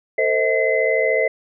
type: tone cluster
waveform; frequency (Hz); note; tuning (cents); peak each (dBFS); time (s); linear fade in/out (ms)
sine; 449.4 / 523 / 639 / 2044; A4 / C5 / D#5 / C7; +37 / -1 / +46 / -41; -21; 0.18-1.28; 5
effects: none